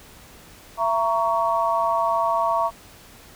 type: chord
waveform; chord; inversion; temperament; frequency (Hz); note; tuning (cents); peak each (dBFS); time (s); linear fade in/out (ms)
sine; A# diminished; second; just; 671.3 / 932.3 / 1118.8; E5 / A#5 / C#6; +31 / 0 / +16; -23; 0.77-2.71; 50
effects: pink hiss -47 dBFS RMS until 3.35 s